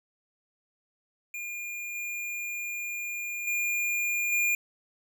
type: tone with level steps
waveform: square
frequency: 2416 Hz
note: D7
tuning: 48 cents sharp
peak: -35 / -33 / -27 / -24 dBFS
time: 1.34-4.55 s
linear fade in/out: 2 ms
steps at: 1.95 / 3.47 / 4.32 s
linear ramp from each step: 5 ms
effects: none

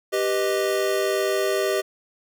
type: chord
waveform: square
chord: G augmented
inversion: none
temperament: equal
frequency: 392 / 493.9 / 622.3 Hz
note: G4 / B4 / D#5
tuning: 0 / 0 / 0 cents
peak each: -24 / -29 / -26 dBFS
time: 0.12-1.82 s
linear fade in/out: 20 ms
effects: none

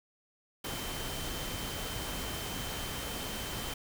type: tone in noise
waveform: sine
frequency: 3100 Hz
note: G7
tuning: 20 cents flat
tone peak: -45 dBFS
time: 0.64-3.74 s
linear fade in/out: 5 ms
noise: pink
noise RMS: -38 dBFS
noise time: 0.64-3.74 s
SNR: -10 dB
effects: none

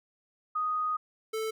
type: tone pair in turn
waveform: sine / square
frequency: 1244.5 / 440 Hz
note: D#6 / A4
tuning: 0 / 0 cents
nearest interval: octave + tritone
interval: 1800 cents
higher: first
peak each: -27 / -31 dBFS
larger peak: first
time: 0.55-0.97 / 1.33-1.51 s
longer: first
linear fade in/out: 10 ms
effects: none

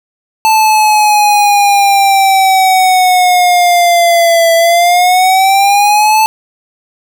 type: exponential two-way sweep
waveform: square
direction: down then up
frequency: 880 to 664 to 880 Hz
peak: -6 dBFS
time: 0.45-6.26 s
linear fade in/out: 0 ms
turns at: 4.54 s
effects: none

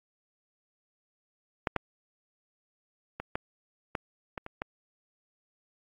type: clicks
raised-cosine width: 0.5 ms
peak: -12 / -12 / -20 / -15 / -15 / -20 / -24 / -17 dBFS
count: 8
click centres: 1.672 / 1.763 / 3.2 / 3.355 / 3.952 / 4.378 / 4.464 / 4.619 s
effects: AAC 64 kbps

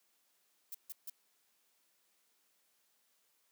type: noise bursts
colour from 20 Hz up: violet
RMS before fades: -44 dBFS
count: 3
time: 0.72-1.098 s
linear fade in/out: 2 ms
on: 26 ms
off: 150 ms
effects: white hiss -75 dBFS RMS until 3.51 s + high-pass 200 Hz 12 dB/octave

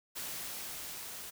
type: noise with level ramp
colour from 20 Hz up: white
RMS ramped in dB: -40 to -45 dBFS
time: 0.15-1.31 s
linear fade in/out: 20 ms
effects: none

